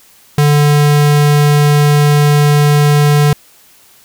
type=tone; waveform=square; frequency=146.83 Hz; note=D3; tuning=in tune; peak=-7 dBFS; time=0.38-3.33 s; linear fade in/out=2 ms; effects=white hiss -45 dBFS RMS until 4.04 s